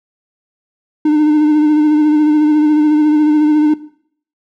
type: tone with vibrato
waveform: triangle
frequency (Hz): 302.6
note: D#4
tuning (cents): -48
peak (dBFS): -6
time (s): 1.05-3.74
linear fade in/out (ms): 5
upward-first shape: sine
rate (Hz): 14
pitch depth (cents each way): 30
effects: noise-tail reverb RT60 0.6 s tail -17 dB re dry